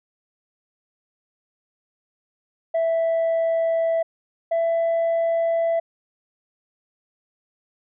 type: tone pair in turn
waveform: sine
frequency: 659.3 / 665.8 Hz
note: E5 / E5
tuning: 0 / +17 cents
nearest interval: unison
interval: 17 cents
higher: second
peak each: -16 dBFS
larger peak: neither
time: 2.74-4.03 / 4.51-5.8 s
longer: neither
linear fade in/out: 10 ms
effects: tanh soft clip ceiling -17 dBFS